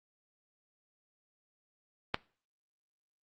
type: click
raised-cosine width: 0.3 ms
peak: -12 dBFS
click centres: 2.144 s
effects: noise-tail reverb RT60 0.4 s tail -21 dB re dry + Opus 32 kbps